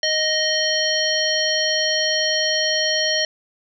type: harmonic tone with a mistuned harmonic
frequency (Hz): 622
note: D#5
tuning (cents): -1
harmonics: 1 / 3 / 5 / 7 / 9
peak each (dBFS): -24 / -24 / -24 / -24 / -24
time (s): 0.03-3.25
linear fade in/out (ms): 2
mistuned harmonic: 7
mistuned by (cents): -17
effects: none